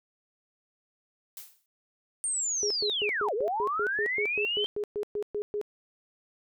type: noise with exponential decay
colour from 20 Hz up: blue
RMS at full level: -39 dBFS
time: 1.37-1.66 s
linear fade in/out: 1 ms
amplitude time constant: 62 ms
type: linear two-way sweep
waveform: sine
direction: down then up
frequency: 8870 to 386.2 to 3151 Hz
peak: -27 dBFS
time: 2.24-4.66 s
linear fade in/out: 0 ms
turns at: 3.34 s
type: tone bursts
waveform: sine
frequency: 415.3 Hz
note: G#4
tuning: in tune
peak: -28 dBFS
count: 16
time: 2.63-5.614 s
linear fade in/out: 0 ms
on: 74 ms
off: 120 ms
effects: none